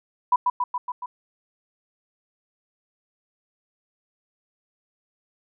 sine tone with echo, 987.8 Hz, B5, in tune, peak -14 dBFS, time 0.32-0.36 s, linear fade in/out 5 ms, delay 140 ms, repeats 5, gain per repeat -3 dB, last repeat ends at 1.06 s, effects none

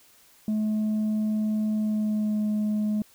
sine tone with pitch glide, 214.6 to 211.6 Hz, A3 to G#3, -43 to +33 cents, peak -20 dBFS, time 0.48-3.02 s, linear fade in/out 2 ms, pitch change -24 cents, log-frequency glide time 1.74-2.45 s, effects tanh soft clip ceiling -22 dBFS + white hiss -57 dBFS RMS until 3.14 s

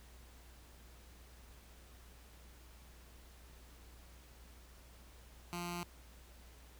10% pulse tone with notch filter, 174.2 Hz, F3, 4 cents flat, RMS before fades -42 dBFS, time 5.53-5.83 s, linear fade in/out 0 ms, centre 510 Hz, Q 0.97, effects added 60 Hz sine -57 dBFS peak until 6.79 s + pink hiss -62 dBFS RMS until 6.79 s

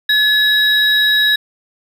triangle tone pair together, 1707 / 3829 Hz, G#6 / A#7, +47 / +46 cents, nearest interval octave + major second, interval 1399 cents, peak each -12 / -11 dBFS, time 0.09-1.36 s, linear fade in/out 5 ms, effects none

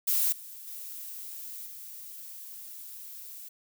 violet noise with level steps, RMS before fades -26 / -45 / -41 / -44 dBFS, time 0.07-3.49 s, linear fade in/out 10 ms, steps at 0.32 / 0.67 / 1.66 s, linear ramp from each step 5 ms, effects none

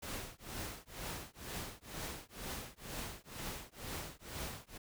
pink noise with tremolo, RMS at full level -41 dBFS, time 0.02-4.78 s, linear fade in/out 10 ms, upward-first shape triangle, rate 2.1 Hz, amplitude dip 100%, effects none

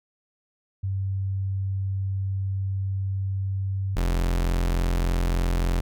sine / 40% pulse tone pair in turn, 96.7 / 43.42 Hz, G2 / F1, -23 / -9 cents, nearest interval octave + major second, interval 1386 cents, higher first, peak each -24 / -20 dBFS, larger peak second, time 0.83-3.96 / 3.96-5.81 s, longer first, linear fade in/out 10 ms, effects none

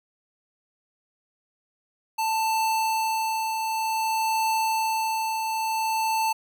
square tone with tremolo, 886 Hz, A5, 12 cents sharp, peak -22 dBFS, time 2.18-6.33 s, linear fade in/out 10 ms, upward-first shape triangle, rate 0.54 Hz, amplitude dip 40%, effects none

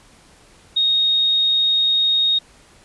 sine tone, 3729 Hz, A#7, in tune, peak -14 dBFS, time 0.76-2.39 s, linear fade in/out 10 ms, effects pink hiss -50 dBFS RMS until 2.84 s + resampled to 24000 Hz

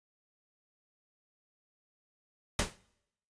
pink noise with exponential decay, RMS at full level -25 dBFS, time 2.59-2.77 s, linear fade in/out 2 ms, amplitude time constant 37 ms, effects noise-tail reverb RT60 0.8 s tail -23 dB re dry + resampled to 22050 Hz

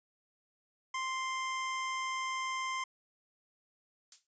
25% pulse tone, 1046.5 Hz, C6, in tune, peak -30 dBFS, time 0.94-2.84 s, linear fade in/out 5 ms
violet noise with exponential decay, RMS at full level -39 dBFS, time 4.12-4.27 s, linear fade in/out 2 ms, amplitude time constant 31 ms
effects resampled to 16000 Hz

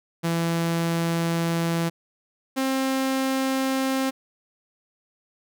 sawtooth tone pair in turn, 167.3 / 265.6 Hz, E3 / C4, +26 / +26 cents, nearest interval minor sixth, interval 800 cents, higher second, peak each -18 dBFS, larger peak neither, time 0.23-1.9 / 2.56-4.11 s, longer first, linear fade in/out 20 ms, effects none

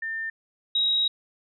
sine tone pair in turn, 1800 / 3814 Hz, A6 / A#7, +39 / +39 cents, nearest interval octave + minor second, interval 1300 cents, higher second, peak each -28 / -20 dBFS, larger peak second, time 0.02-0.3 / 0.75-1.08 s, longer second, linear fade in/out 5 ms, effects none

